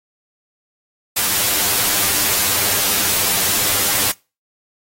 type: noise with comb filter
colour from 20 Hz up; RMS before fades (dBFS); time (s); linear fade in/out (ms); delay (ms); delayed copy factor
white; -17; 1.16-4.12; 10; 10; +0.7
effects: noise-tail reverb RT60 0.3 s tail -25 dB re dry + AAC 48 kbps